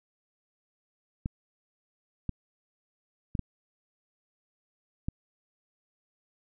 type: clicks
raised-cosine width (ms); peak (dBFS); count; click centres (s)
5; -18; 5; 1.259 / 2.293 / 3.352 / 3.393 / 5.085
effects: none